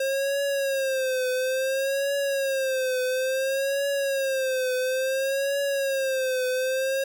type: tone with vibrato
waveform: square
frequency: 534 Hz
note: C5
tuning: 35 cents sharp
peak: -24 dBFS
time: 0-7.04 s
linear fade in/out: 5 ms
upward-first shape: triangle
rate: 0.58 Hz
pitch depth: 94 cents each way
effects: none